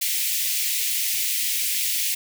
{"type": "high-pass noise", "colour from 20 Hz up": "white", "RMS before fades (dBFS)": -24, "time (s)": [0.01, 2.15], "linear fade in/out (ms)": 10, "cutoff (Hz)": 2000, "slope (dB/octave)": 48, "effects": []}